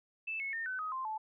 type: tone with pitch steps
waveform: sine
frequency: 2637 / 2192 / 1822.1 / 1514.6 / 1259 / 1046.5 / 869.9 Hz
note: E7 / C#7 / A#6 / F#6 / D#6 / C6 / A5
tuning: 0 / -20 / -40 / +40 / +20 / 0 / -20 cents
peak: -35 dBFS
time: 0.27-1.18 s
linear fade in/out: 10 ms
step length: 130 ms
effects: none